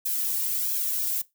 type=noise with flanger; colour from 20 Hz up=violet; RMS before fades=-27 dBFS; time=0.05-1.22 s; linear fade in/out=10 ms; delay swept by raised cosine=1.2 to 2.14 ms; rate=1.5 Hz; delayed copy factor=+0.75; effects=noise-tail reverb RT60 0.2 s tail -20 dB re dry